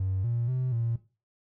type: tone with pitch steps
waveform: triangle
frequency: 95 / 118.2 / 128.2 / 116.1 Hz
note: F#2 / A#2 / C3 / A#2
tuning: +46 / +24 / -35 / -7 cents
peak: -23 dBFS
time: 0-0.96 s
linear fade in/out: 5 ms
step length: 240 ms
effects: noise-tail reverb RT60 0.3 s tail -17 dB re dry + tanh soft clip ceiling -21 dBFS